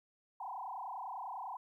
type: tone with frequency modulation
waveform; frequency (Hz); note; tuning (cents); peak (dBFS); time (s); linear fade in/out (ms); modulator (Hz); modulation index
sine; 880; A5; 0; -40; 0.4-1.57; 5; 30.1; 4.6
effects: 13-bit